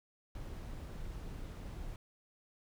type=noise; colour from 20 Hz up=brown; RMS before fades=-44 dBFS; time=0.35-1.96 s; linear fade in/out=2 ms; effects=none